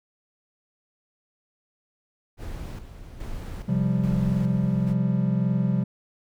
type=noise with tremolo; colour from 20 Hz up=brown; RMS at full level=-34 dBFS; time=2.37-4.95 s; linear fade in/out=50 ms; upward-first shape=square; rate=1.2 Hz; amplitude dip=60%
type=chord; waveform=triangle; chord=C suspended fourth; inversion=none; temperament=just; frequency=130.81 / 174.42 / 196.22 Hz; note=C3 / F3 / G3; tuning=0 / -2 / +2 cents; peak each=-23 dBFS; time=3.68-5.84 s; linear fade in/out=10 ms
effects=none